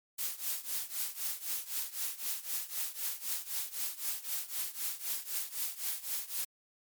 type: noise with tremolo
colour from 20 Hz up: blue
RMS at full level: -33 dBFS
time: 0.18-6.45 s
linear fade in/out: 10 ms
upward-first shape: triangle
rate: 3.9 Hz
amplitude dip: 90%
effects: MP3 96 kbps